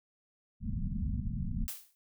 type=low-pass noise; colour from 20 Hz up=pink; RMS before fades=-34 dBFS; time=0.6-1.68 s; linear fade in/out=50 ms; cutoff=240 Hz; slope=96 dB/octave
type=noise with exponential decay; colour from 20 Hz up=blue; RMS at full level=-35 dBFS; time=1.68-1.95 s; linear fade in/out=0 ms; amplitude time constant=57 ms
effects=none